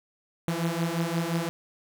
sawtooth beating tone pair, 164.81 / 170.51 Hz, E3 / F3, 0 / -41 cents, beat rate 5.7 Hz, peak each -25 dBFS, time 0.48-1.49 s, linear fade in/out 0 ms, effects none

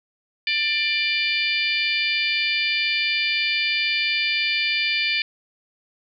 harmonic tone with a mistuned harmonic, 593 Hz, D5, 17 cents sharp, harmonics 3 / 4 / 5 / 6 / 7 / 8, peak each -30 / -22 / -28 / -29 / -32 / -29 dBFS, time 0.47-5.22 s, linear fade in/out 2 ms, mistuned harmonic 7, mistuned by +44 cents, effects none

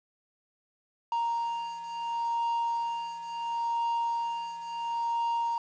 triangle beating tone pair, 932.3 / 933.02 Hz, A#5 / A#5, 0 / +1 cents, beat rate 0.72 Hz, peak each -28 / -33 dBFS, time 1.12-5.58 s, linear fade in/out 2 ms, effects resampled to 16000 Hz + 9-bit

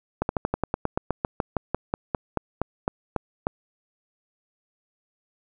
slowing click train, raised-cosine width 1 ms, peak -9 dBFS, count 21, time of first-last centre 0.22-3.469 s, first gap 71 ms, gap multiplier 1.08, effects none

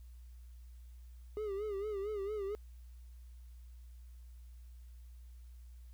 triangle tone with vibrato, 409.3 Hz, G#4, 25 cents flat, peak -34 dBFS, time 1.37-2.55 s, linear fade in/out 0 ms, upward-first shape sine, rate 4.4 Hz, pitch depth 95 cents each way, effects added 60 Hz sine -50 dBFS peak until 5.93 s + white hiss -73 dBFS RMS until 5.93 s

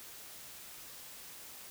silence, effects white hiss -50 dBFS RMS until 1.7 s

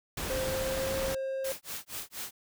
pink noise, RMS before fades -35 dBFS, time 0.17-1.15 s, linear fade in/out 5 ms
triangle tone with pitch glide, 523.3 to 533.7 Hz, C5 to C5, 0 to +34 cents, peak -29 dBFS, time 0.3-1.52 s, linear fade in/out 0 ms, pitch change +34 cents, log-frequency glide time 0.42-0.94 s
white noise with tremolo, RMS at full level -37 dBFS, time 1.44-2.31 s, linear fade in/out 5 ms, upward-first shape sine, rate 4.2 Hz, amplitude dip 100%
effects none

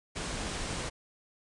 pink low-pass noise, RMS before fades -36 dBFS, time 0.15-0.9 s, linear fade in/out 20 ms, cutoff 9700 Hz, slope 96 dB/octave, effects none

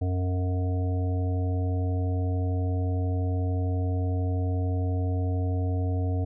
harmonic tone, 91.3 Hz, F#2, 23 cents flat, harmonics 1 / 3 / 5 / 7 / 8, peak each -24 / -34 / -38 / -41 / -42 dBFS, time 0.01-6.25 s, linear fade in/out 10 ms, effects none

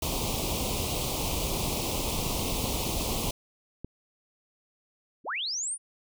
pink band-stop noise, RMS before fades -30 dBFS, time 0.02-3.31 s, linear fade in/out 5 ms, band 1100 to 2400 Hz, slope 48 dB/octave
clicks, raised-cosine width 3 ms, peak -24 dBFS, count 6, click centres 1.878 / 2.267 / 2.35 / 2.468 / 2.642 / 3.846 s
sine linear sweep, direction up, 138.59 to 9680 Hz, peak -29 dBFS, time 5.24-5.78 s, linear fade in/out 50 ms
effects none

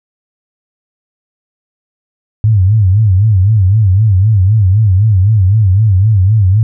sine tone with vibrato, 101 Hz, G#2, 48 cents flat, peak -5 dBFS, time 2.44-6.63 s, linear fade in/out 0 ms, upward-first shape sine, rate 3.9 Hz, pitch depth 180 cents each way, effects none

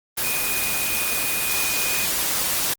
sine tone in noise, 2472 Hz, D#7, 12 cents flat, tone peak -27 dBFS, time 0.23-2.06 s, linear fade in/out 10 ms, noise white, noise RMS -23 dBFS, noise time 0.17-2.74 s, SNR -7 dB, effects Opus 24 kbps

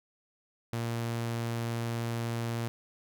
sawtooth tone, 116.54 Hz, A#2, in tune, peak -27 dBFS, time 0.73-2.68 s, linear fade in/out 0 ms, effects none

